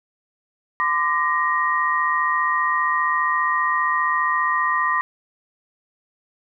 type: tone cluster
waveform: sine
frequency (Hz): 1027 / 1182 / 1877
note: C6 / D6 / A#6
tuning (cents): -33 / +11 / +11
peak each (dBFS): -22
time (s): 0.8-5.01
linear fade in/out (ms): 0
effects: none